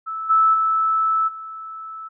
sine tone with level steps, 1311 Hz, E6, 10 cents flat, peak -25 / -12 / -16 / -31 dBFS, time 0.06-2.09 s, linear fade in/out 20 ms, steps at 0.29 / 0.53 / 1.27 s, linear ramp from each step 20 ms, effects none

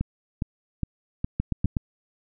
two click trains, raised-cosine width 5 ms, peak -11 / -13 dBFS, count 4 / 5, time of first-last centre 1.4-1.768 / 0.01-1.656 s, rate 8.15 / 2.43 Hz, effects none

